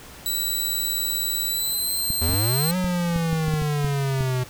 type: tone with pitch glide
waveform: 10% pulse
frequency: 3948 to 4130 Hz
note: B7 to C8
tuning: -1 to -23 cents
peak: -16 dBFS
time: 0.26-2.71 s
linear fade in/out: 0 ms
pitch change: +78 cents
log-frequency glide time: 1.46-2 s
type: clicks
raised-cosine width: 5 ms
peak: -16 dBFS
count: 11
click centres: 2.104 / 2.293 / 2.337 / 2.844 / 3.161 / 3.33 / 3.482 / 3.538 / 3.62 / 3.846 / 4.208 s
type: exponential two-way sweep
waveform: square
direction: up then down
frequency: 76.2 to 185 to 125.4 Hz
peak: -22 dBFS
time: 2.21-4.44 s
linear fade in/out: 10 ms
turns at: 2.76 s
effects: pink hiss -43 dBFS RMS until 4.49 s